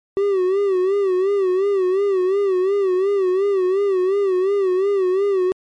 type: tone with vibrato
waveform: triangle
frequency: 384.4 Hz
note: G4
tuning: 34 cents flat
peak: -13 dBFS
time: 0.17-5.52 s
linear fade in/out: 0 ms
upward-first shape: sine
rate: 2.8 Hz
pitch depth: 96 cents each way
effects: MP3 48 kbps